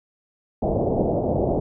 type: low-pass noise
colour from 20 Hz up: white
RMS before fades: -22 dBFS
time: 0.62-1.6 s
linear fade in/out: 5 ms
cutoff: 710 Hz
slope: 48 dB/octave
effects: none